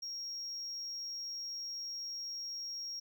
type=tone; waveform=triangle; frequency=5588 Hz; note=F8; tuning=in tune; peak=-37 dBFS; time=0.02-3 s; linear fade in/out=10 ms; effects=tanh soft clip ceiling -34 dBFS

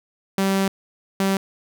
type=tone bursts at uneven times; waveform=sawtooth; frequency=194 Hz; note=G3; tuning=18 cents flat; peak=-14 dBFS; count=2; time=0.38-0.68 / 1.2-1.37 s; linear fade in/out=2 ms; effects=none

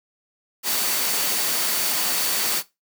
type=tone in noise; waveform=sine; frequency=4518 Hz; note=C#8; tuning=32 cents sharp; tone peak=-33 dBFS; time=0.63-2.63 s; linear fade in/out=50 ms; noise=white; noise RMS=-23 dBFS; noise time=0.63-2.63 s; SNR=-13 dB; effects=noise-tail reverb RT60 0.2 s tail -17 dB re dry + high-pass 200 Hz 12 dB/octave

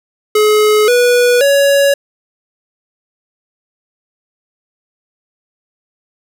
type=tone with pitch steps; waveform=square; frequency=425 / 488.2 / 560.8 Hz; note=G#4 / B4 / C#5; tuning=+40 / -20 / +20 cents; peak=-8 dBFS; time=0.35-1.94 s; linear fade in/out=5 ms; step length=530 ms; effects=none

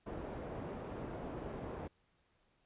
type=low-pass noise; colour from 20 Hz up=white; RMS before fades=-44 dBFS; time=0.06-1.88 s; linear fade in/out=10 ms; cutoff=550 Hz; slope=12 dB/octave; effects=pink hiss -75 dBFS RMS until 2.65 s + resampled to 8000 Hz

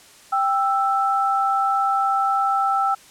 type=tone pair together; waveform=sine; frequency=787.3 / 1324 Hz; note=G5 / E6; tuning=+7 / +7 cents; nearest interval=major sixth; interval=900 cents; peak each=-20 dBFS; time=0.32-2.95 s; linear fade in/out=10 ms; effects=white hiss -48 dBFS RMS until 3.1 s + low-pass 10000 Hz 12 dB/octave

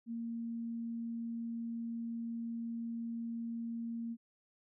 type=tone; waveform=sine; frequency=231.4 Hz; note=A#3; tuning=13 cents flat; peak=-37 dBFS; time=0.06-4.17 s; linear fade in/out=50 ms; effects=none

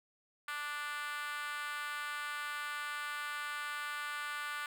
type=tone with high-pass filter; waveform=5% pulse; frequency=293.7 Hz; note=D4; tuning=in tune; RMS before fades=-40 dBFS; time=0.48-4.66 s; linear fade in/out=2 ms; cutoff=1300 Hz; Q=4.2; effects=none

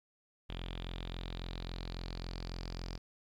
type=tone with low-pass filter sweep; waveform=sawtooth; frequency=43.64 Hz; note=F1; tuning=1 cent flat; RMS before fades=-42 dBFS; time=0.49-2.98 s; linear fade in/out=10 ms; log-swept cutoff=3300 to 5000 Hz; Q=6.2; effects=12-bit

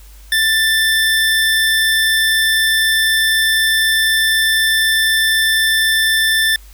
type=tone; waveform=25% pulse; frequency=1772 Hz; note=A6; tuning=12 cents sharp; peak=-8 dBFS; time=0.32-6.56 s; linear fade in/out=2 ms; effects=added 50 Hz sine -37 dBFS peak until 6.73 s + white hiss -47 dBFS RMS until 6.73 s

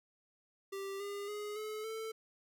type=tone with pitch steps; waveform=square; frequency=392 / 404.2 / 416.8 / 429.7 / 443.1 Hz; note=G4 / G#4 / G#4 / A4 / A4; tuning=0 / -47 / +6 / -41 / +12 cents; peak=-40 dBFS; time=0.72-2.12 s; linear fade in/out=10 ms; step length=280 ms; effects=none

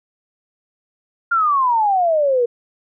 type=exponential sweep; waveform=sine; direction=down; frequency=1416 to 466.2 Hz; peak=-13 dBFS; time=1.31-2.46 s; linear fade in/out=10 ms; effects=none

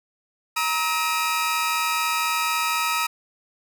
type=tone cluster; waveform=sawtooth; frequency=942 / 1284 / 2394 Hz; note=A#5 / E6 / D7; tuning=+18 / -46 / +33 cents; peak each=-23 / -20 / -26 dBFS; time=0.56-3.07 s; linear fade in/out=10 ms; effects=none

